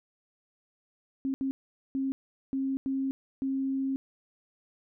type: tone bursts at uneven times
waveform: sine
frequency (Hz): 268.6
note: C4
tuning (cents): +46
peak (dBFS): -27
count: 6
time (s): 1.25-1.34 / 1.41-1.51 / 1.95-2.12 / 2.53-2.77 / 2.86-3.11 / 3.42-3.96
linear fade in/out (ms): 0
effects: none